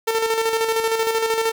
sawtooth tone with tremolo, 449.5 Hz, A4, 37 cents sharp, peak -13 dBFS, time 0.07-1.52 s, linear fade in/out 10 ms, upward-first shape square, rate 13 Hz, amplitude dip 45%, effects none

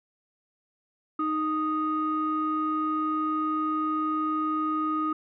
sine tone pair together, 310 / 1243 Hz, D#4 / D#6, -6 / -2 cents, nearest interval 2 octaves, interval 2404 cents, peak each -27 / -26 dBFS, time 1.19-5.13 s, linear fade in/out 5 ms, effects tanh soft clip ceiling -18 dBFS

